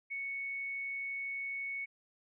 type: tone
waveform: sine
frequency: 2217 Hz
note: C#7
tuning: in tune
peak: -36 dBFS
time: 0.1-1.86 s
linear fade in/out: 20 ms
effects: none